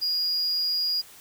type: tone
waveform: triangle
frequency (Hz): 4864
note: D#8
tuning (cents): -40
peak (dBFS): -22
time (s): 0.01-1.02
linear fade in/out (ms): 20
effects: white hiss -49 dBFS RMS until 1.2 s